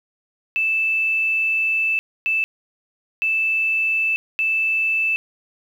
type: tone bursts at uneven times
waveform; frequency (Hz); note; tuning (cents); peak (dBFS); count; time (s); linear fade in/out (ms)
sine; 2637; E7; 0; -17; 4; 0.56-1.99 / 2.26-2.44 / 3.22-4.16 / 4.39-5.16; 0
effects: 8-bit